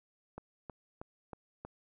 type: click train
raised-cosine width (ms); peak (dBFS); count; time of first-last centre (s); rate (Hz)
1; -29; 5; 0.38-1.65; 3.15
effects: none